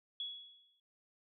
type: tone with exponential decay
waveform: sine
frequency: 3366 Hz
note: G#7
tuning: 23 cents sharp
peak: -36 dBFS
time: 0.2-0.8 s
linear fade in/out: 2 ms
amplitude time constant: 130 ms
effects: none